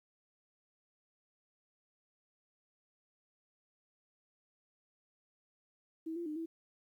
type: tone with pitch steps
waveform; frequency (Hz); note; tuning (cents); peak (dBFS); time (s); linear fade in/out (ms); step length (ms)
sine; 322.8 / 342.8 / 304.3 / 328; E4 / F4 / D#4 / E4; -36 / -32 / -38 / -9; -37; 6.06-6.46; 10; 100
effects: 12-bit